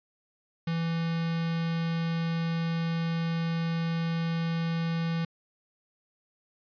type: tone with notch filter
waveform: square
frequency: 165.8 Hz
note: E3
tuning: 10 cents sharp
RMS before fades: -29 dBFS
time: 0.67-5.25 s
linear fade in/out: 5 ms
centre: 630 Hz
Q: 1.1
effects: resampled to 11025 Hz